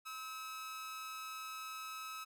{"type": "tone with amplitude modulation", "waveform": "sawtooth", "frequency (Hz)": 1290, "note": "E6", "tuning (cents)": -38, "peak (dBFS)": -38, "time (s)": [0.05, 2.25], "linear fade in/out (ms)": 20, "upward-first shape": "sine", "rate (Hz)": 277, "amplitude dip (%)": 45, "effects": []}